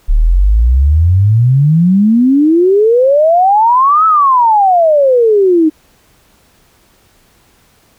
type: exponential two-way sweep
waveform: sine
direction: up then down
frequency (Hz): 35.04 to 1318.5 to 304.9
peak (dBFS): -5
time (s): 0.08-5.7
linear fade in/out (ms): 20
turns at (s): 4.06
effects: pink hiss -50 dBFS RMS until 7.98 s